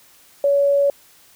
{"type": "tone", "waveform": "sine", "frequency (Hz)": 564, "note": "C#5", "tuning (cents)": 30, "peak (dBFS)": -13, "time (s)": [0.44, 0.9], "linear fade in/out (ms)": 2, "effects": ["white hiss -51 dBFS RMS until 1.35 s"]}